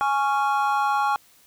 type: chord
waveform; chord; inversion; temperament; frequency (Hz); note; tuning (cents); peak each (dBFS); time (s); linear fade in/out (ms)
triangle; Db major; second; just; 831.5 / 1108.7 / 1385.9; Ab5 / Db6 / F6; +2 / 0 / -14; -20 / -23 / -25; 0.01-1.16; 0
effects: white hiss -56 dBFS RMS until 1.46 s